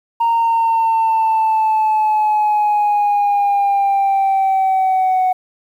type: linear sweep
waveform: sine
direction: down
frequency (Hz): 928 to 740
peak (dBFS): -10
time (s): 0.2-5.33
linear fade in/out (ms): 10
effects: tanh soft clip ceiling -10 dBFS + 8-bit